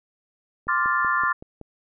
click train, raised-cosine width 2 ms, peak -26 dBFS, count 6, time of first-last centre 0.67-1.613 s, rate 5.3 Hz
sine chord, D minor seventh, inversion third, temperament equal, 1046.5 / 1174.7 / 1396.9 / 1760 Hz, C6 / D6 / F6 / A6, 0 / 0 / 0 / 0 cents, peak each -25 dBFS, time 0.68-1.33 s, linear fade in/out 10 ms
effects none

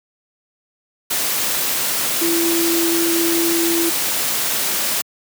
sine tone in noise, 335.9 Hz, E4, 33 cents sharp, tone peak -17 dBFS, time 2.21-3.9 s, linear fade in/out 10 ms, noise white, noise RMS -20 dBFS, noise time 1.1-5.02 s, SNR 0 dB, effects high-pass 150 Hz 12 dB/octave

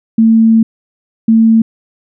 sine tone bursts at uneven times, 224.5 Hz, A3, 35 cents sharp, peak -4 dBFS, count 2, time 0.18-0.63 / 1.28-1.62 s, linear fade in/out 5 ms, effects none

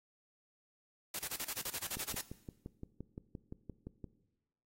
white noise bursts, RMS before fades -39 dBFS, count 13, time 1.14-2.212 s, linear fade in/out 5 ms, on 52 ms, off 33 ms
click train, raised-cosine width 3 ms, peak -31 dBFS, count 13, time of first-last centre 1.97-4.043 s, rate 5.79 Hz
effects noise-tail reverb RT60 1.0 s tail -17 dB re dry + AAC 48 kbps

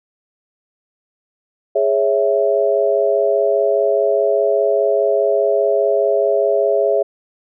sine chord, C# minor, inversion second, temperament equal, 415.3 / 554.4 / 659.3 Hz, G#4 / C#5 / E5, 0 / 0 / 0 cents, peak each -17 dBFS, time 1.75-7.03 s, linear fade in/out 10 ms, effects none

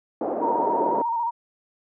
pink band-pass noise, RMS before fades -26 dBFS, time 0.21-1.02 s, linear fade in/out 2 ms, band 300 to 740 Hz, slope 24 dB/octave
sine tone with vibrato, 932.3 Hz, A#5, in tune, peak -22 dBFS, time 0.41-1.31 s, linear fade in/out 20 ms, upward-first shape square, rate 14 Hz, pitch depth 36 cents each way
effects none

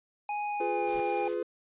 square tone with pitch glide, 830.6 to 808.8 Hz, G#5 to G#5, 0 to -46 cents, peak -31 dBFS, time 0.29-1.28 s, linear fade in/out 2 ms, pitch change -46 cents, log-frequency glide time 0.46-0.97 s
triangle chord, F diminished, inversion none, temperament just, 349.2 / 419.1 / 502.9 Hz, F4 / Ab4 / Cb5, 0 / +16 / +31 cents, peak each -32 dBFS, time 0.6-1.43 s, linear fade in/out 5 ms
pink noise with exponential growth, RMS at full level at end -44 dBFS, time 0.65-1 s, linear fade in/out 0 ms, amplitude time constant 76 ms
white noise, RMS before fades -48 dBFS, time 0.87-1.34 s, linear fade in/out 2 ms
effects resampled to 8000 Hz

